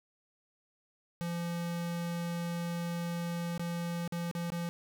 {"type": "tone with dropouts", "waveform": "square", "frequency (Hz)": 171.2, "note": "F3", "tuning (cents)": -34, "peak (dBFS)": -34, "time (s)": [1.21, 4.69], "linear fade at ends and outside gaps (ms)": 0, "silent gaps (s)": [[3.578, 3.595], [4.077, 4.123], [4.313, 4.351], [4.502, 4.52]], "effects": []}